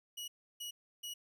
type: tone bursts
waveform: sawtooth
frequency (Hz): 2913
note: F#7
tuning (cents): -28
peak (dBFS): -38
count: 3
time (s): 0.17-1.14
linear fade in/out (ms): 10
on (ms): 110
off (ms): 320
effects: none